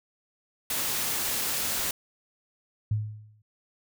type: noise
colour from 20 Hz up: white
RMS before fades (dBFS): -29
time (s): 0.7-1.91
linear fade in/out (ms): 2
type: tone with exponential decay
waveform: sine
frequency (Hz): 106.8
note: G#2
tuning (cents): +49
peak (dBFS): -21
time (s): 2.91-3.42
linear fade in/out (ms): 5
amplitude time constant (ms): 110
effects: none